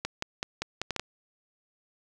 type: clicks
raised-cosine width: 0.2 ms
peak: -13 dBFS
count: 8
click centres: 0.05 / 0.224 / 0.429 / 0.62 / 0.816 / 0.907 / 0.963 / 0.996 s
effects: none